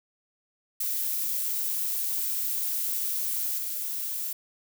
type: noise with level steps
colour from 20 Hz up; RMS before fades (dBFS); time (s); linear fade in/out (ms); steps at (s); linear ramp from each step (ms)
violet; -29 / -32; 0.8-4.33; 5; 3.58; 2
effects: none